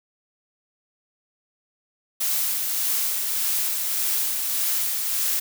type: noise with tremolo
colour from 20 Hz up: blue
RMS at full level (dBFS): -23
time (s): 2.2-5.4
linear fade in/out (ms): 10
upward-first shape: sine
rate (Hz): 1.7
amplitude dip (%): 30
effects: none